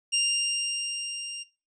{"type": "tone with level ramp", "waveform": "20% pulse", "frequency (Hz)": 2794, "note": "F7", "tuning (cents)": 0, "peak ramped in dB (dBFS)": [-17, -31], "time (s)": [0.12, 1.44], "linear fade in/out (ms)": 20, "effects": ["noise-tail reverb RT60 0.3 s tail -19 dB re dry", "resampled to 22050 Hz"]}